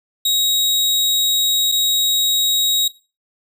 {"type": "tone with dropouts", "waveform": "sawtooth", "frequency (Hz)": 3800, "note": "A#7", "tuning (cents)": 33, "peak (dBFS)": -12, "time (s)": [0.25, 2.88], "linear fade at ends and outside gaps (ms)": 5, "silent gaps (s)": [1.717, 1.721], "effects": ["noise-tail reverb RT60 0.3 s tail -17 dB re dry"]}